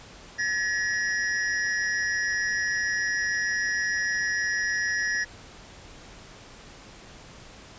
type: tone pair together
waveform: square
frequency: 1706.6 / 1900 Hz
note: G#6 / A#6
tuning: +47 / +33 cents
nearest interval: major second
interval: 186 cents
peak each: -28 dBFS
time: 0.38-5.25 s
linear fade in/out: 20 ms
effects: pink hiss -47 dBFS RMS until 7.78 s + resampled to 16000 Hz